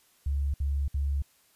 sine tone bursts, 70.3 Hz, C#2, 25 cents sharp, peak -25 dBFS, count 3, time 0.26-1.222 s, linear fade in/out 5 ms, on 280 ms, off 61 ms, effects white hiss -64 dBFS RMS until 1.55 s + resampled to 32000 Hz

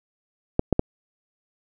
clicks, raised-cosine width 2 ms, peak -4 dBFS, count 3, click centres 0.594 / 0.727 / 0.794 s, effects none

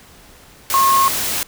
sine tone in noise, 1082 Hz, C#6, 42 cents flat, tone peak -11 dBFS, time 0.74-1.08 s, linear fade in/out 0 ms, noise white, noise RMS -21 dBFS, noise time 0.7-1.43 s, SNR +7 dB, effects pink hiss -45 dBFS RMS until 1.47 s

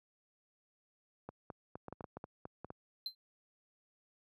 clicks, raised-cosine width 1 ms, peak -30 dBFS, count 12, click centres 1.29 / 1.502 / 1.755 / 1.883 / 1.926 / 2.008 / 2.042 / 2.17 / 2.241 / 2.454 / 2.646 / 2.704 s
triangle tone with exponential decay, 4103 Hz, C8, 35 cents flat, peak -32 dBFS, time 3.06-3.15 s, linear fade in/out 2 ms, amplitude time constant 19 ms
effects high-pass 80 Hz 12 dB/octave

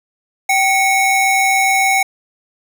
square tone pair together, 774 / 2195 Hz, G5 / C#7, -22 / -18 cents, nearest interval octave + tritone, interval 1804 cents, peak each -15 dBFS, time 0.49-2.03 s, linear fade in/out 5 ms, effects none

